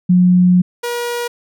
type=tone pair in turn; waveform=sine / sawtooth; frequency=180.2 / 479.1 Hz; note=F#3 / A#4; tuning=-45 / +47 cents; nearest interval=octave + perfect fourth; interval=1692 cents; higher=second; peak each=-7 / -15 dBFS; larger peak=first; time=0.09-0.62 / 0.83-1.28 s; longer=first; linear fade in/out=10 ms; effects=none